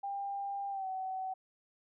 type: tone with pitch glide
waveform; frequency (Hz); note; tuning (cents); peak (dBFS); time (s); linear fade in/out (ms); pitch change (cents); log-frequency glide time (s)
sine; 797 to 756.2; G5 to F#5; +28 to +38; -35; 0.03-1.34; 10; -90; 0.7-0.87
effects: none

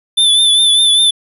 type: tone with vibrato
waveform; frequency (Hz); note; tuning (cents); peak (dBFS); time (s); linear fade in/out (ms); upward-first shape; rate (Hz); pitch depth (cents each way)
square; 3517; A7; -1; -8; 0.17-1.11; 10; triangle; 5; 51
effects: resampled to 32000 Hz

